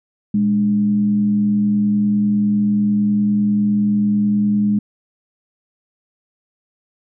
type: tone with frequency modulation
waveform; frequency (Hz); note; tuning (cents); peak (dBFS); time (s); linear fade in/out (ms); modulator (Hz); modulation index
sine; 206.7; G#3; -8; -13; 0.34-4.79; 5; 89.6; 0.31
effects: none